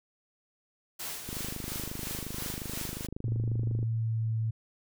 white noise with tremolo, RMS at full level -37 dBFS, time 0.99-3.07 s, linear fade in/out 10 ms, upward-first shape sine, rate 2.9 Hz, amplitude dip 50%
click train, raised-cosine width 3 ms, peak -25 dBFS, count 66, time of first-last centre 1.29-3.829 s, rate 25.6 Hz
sine tone with pitch glide, 113.8 to 111.72 Hz, A#2 to A2, -41 to +27 cents, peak -27 dBFS, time 3.24-4.51 s, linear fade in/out 10 ms, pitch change -32 cents, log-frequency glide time 3.75-4.33 s
effects none

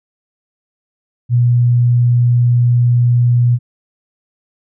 sine tone, 121.2 Hz, B2, 32 cents flat, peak -8 dBFS, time 1.29-3.59 s, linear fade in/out 50 ms, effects none

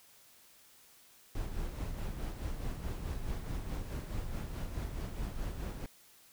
brown noise with tremolo, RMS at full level -36 dBFS, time 1.35-5.86 s, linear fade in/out 2 ms, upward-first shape sine, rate 4.7 Hz, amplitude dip 50%, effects white hiss -61 dBFS RMS until 6.32 s

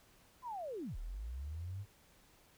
sine linear two-way sweep, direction down then up, 1046.5 to 34.44 to 103.9 Hz, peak -40 dBFS, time 0.42-1.86 s, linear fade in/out 50 ms, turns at 0.97 s, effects pink hiss -66 dBFS RMS until 2.57 s

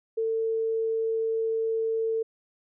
sine tone, 448.4 Hz, A4, 33 cents sharp, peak -24 dBFS, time 0.17-2.23 s, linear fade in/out 10 ms, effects none

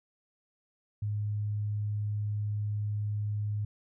sine tone, 104.5 Hz, G#2, 11 cents sharp, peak -29 dBFS, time 1.02-3.65 s, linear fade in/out 5 ms, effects none

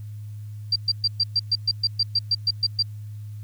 sine tone bursts, 4713 Hz, D8, 5 cents sharp, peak -17 dBFS, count 14, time 0.72-2.826 s, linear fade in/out 5 ms, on 39 ms, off 120 ms, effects added 105 Hz sine -33 dBFS peak until 3.43 s + white hiss -61 dBFS RMS until 3.43 s

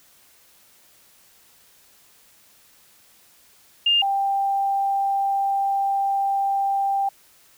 sine tone pair in turn, 2813 / 789.4 Hz, F7 / G5, +12 / +12 cents, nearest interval octave + minor seventh, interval 2200 cents, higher first, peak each -15 / -19 dBFS, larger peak first, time 3.86-4.02 / 4.02-7.09 s, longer second, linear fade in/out 5 ms, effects white hiss -55 dBFS RMS until 7.57 s

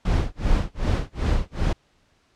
brown noise with tremolo, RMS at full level -19 dBFS, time 0.05-1.73 s, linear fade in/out 5 ms, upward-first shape sine, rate 2.6 Hz, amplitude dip 100%, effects pink hiss -63 dBFS RMS until 2.35 s + low-pass 6000 Hz 12 dB/octave

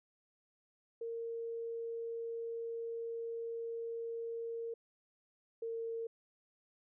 sine tone pair in turn, 461.1 / 457.1 Hz, A#4 / A#4, -19 / -34 cents, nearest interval unison, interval 15 cents, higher first, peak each -38 / -37 dBFS, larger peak second, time 1.01-4.74 / 5.62-6.07 s, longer first, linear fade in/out 5 ms, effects none

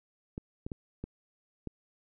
clicks, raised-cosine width 3 ms, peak -24 dBFS, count 5, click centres 0.379 / 0.665 / 0.718 / 1.04 / 1.673 s, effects none

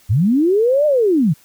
sine linear two-way sweep, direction up then down, 86 to 614 to 131.2 Hz, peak -11 dBFS, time 0.09-1.34 s, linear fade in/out 20 ms, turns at 0.86 s, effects white hiss -51 dBFS RMS until 1.44 s

